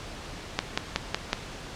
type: click train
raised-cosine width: 0.2 ms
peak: -6 dBFS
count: 5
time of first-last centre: 0.59-1.331 s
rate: 5.4 Hz
effects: pink hiss -40 dBFS RMS until 1.75 s + low-pass 6000 Hz 12 dB/octave